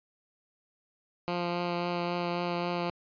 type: tone with vibrato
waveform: 10% pulse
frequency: 174.61 Hz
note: F3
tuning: in tune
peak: -21 dBFS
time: 1.28-2.9 s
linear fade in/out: 0 ms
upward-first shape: triangle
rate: 3.7 Hz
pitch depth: 14 cents each way
effects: resampled to 11025 Hz